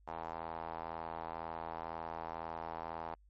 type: tone with band-pass filter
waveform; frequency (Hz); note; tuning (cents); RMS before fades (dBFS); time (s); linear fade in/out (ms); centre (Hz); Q
sawtooth; 82; E2; -9; -43; 0.07-3.15; 10; 860; 3.2
effects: added 50 Hz sine -61 dBFS peak until 3.29 s + MP3 32 kbps